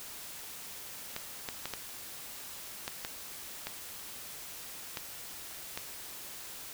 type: clicks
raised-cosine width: 0.2 ms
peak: -18 dBFS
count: 9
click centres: 1.164 / 1.488 / 1.656 / 1.737 / 2.879 / 3.049 / 3.67 / 4.972 / 5.775 s
effects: white hiss -45 dBFS RMS until 6.73 s